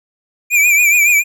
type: tone with vibrato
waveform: square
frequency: 2377 Hz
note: D7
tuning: 20 cents sharp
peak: -9 dBFS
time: 0.5-1.24 s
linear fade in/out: 50 ms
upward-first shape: triangle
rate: 7.1 Hz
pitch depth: 84 cents each way
effects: none